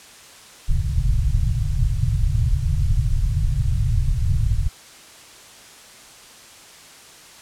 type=low-pass noise; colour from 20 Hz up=pink; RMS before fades=-19 dBFS; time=0.68-4.69 s; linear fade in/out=20 ms; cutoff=150 Hz; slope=96 dB/octave; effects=white hiss -44 dBFS RMS until 7.41 s + low-pass 9000 Hz 12 dB/octave